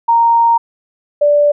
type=tone pair in turn; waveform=sine; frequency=929 / 585.2 Hz; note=A#5 / D5; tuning=-6 / -6 cents; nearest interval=minor sixth; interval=800 cents; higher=first; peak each=-7 dBFS; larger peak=neither; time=0.08-0.58 / 1.21-1.52 s; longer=first; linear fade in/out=10 ms; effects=none